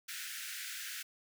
pink high-pass noise, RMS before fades -43 dBFS, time 0.08-1.03 s, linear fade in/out 10 ms, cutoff 1400 Hz, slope 96 dB/octave, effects none

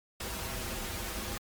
pink noise with comb filter, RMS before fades -37 dBFS, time 0.2-1.38 s, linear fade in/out 5 ms, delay 6.9 ms, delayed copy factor -0.95, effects MP3 96 kbps

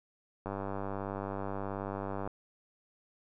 click train, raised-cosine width 1 ms, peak -23 dBFS, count 180, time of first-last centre 0.46-2.275 s, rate 98.6 Hz, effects none

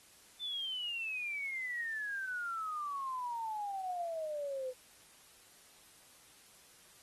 sine exponential sweep, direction down, 3563 to 500 Hz, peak -36 dBFS, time 0.39-4.74 s, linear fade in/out 50 ms, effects white hiss -61 dBFS RMS until 7.02 s + AAC 32 kbps

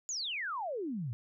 sine exponential sweep, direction down, 7160 to 107.6 Hz, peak -34 dBFS, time 0.09-1.13 s, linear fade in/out 0 ms, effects none

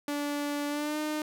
sawtooth tone with pitch glide, 290 to 304.6 Hz, D4 to D#4, -22 to -37 cents, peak -26 dBFS, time 0.08-1.22 s, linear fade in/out 2 ms, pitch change +85 cents, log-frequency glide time 0.68-0.99 s, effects none

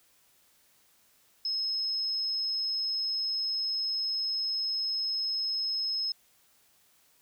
sine tone, 5170 Hz, E8, 34 cents flat, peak -28 dBFS, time 1.45-6.12 s, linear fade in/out 2 ms, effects white hiss -65 dBFS RMS until 7.21 s

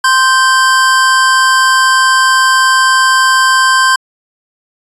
square tone pair together, 1044 / 1564.2 Hz, C6 / G6, -4 / -4 cents, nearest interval perfect fifth, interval 700 cents, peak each -10 dBFS, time 0.04-3.96 s, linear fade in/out 5 ms, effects resampled to 24000 Hz

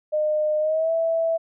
sine tone with pitch glide, 610 to 657.6 Hz, D#5 to E5, -34 to -4 cents, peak -19 dBFS, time 0.12-1.38 s, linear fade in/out 20 ms, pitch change +130 cents, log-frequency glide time 0.59-0.92 s, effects none

